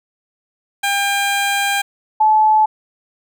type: tone pair in turn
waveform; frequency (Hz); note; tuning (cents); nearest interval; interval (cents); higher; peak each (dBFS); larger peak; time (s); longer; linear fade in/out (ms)
15% pulse / sine; 800 / 863.8; G5 / A5; +35 / -32; minor second; 133; second; -9; neither; 0.83-1.82 / 2.2-2.66; first; 10
effects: none